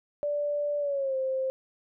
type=tone with pitch glide; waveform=sine; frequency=584 to 526.3 Hz; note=D5 to C5; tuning=-10 to +10 cents; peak=-26 dBFS; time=0.23-1.5 s; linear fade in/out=0 ms; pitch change=-180 cents; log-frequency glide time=0.79-1.16 s; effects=none